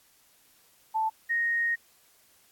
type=tone pair in turn; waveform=sine; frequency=880 / 1864.7 Hz; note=A5 / A#6; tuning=0 / 0 cents; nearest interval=octave + minor second; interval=1300 cents; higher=second; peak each=-24 dBFS; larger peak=neither; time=0.94-1.1 / 1.29-1.76 s; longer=second; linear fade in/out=20 ms; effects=white hiss -62 dBFS RMS until 2.51 s + AAC 64 kbps